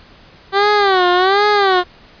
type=tone with vibrato; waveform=15% pulse; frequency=385.4 Hz; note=G4; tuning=29 cents flat; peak=-4 dBFS; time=0.52-1.84 s; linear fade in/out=50 ms; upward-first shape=sine; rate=1.3 Hz; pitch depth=140 cents each way; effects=pink hiss -44 dBFS RMS until 2.2 s + resampled to 11025 Hz